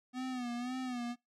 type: tone with vibrato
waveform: square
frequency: 248.5 Hz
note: B3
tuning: 11 cents sharp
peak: -37 dBFS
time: 0.13-1.16 s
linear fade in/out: 50 ms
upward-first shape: sine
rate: 1.9 Hz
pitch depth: 72 cents each way
effects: noise-tail reverb RT60 0.2 s tail -24 dB re dry + low-pass 7000 Hz 12 dB/octave